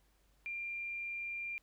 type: tone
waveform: sine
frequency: 2385 Hz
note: D7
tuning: 26 cents sharp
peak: -38 dBFS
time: 0.46-1.58 s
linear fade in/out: 0 ms
effects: added 50 Hz sine -69 dBFS peak until 1.62 s + pink hiss -74 dBFS RMS until 1.62 s